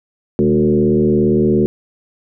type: tone with frequency modulation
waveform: sine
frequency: 289.5 Hz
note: D4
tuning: 25 cents flat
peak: -10 dBFS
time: 0.39-1.66 s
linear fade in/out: 0 ms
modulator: 77.5 Hz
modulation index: 1.9
effects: none